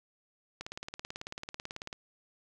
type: click train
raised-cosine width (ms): 0.2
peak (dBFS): -22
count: 25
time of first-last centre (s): 0.61-1.929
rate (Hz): 18.2
effects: none